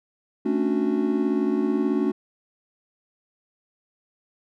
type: chord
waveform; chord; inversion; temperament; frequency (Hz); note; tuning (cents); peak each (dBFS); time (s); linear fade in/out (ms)
triangle; D major seventh; second; just; 220.2 / 275.3 / 293.7 / 367.1; A3 / C#4 / D4 / F#4; +2 / -12 / 0 / -14; -24; 0.45-2.12; 10
effects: none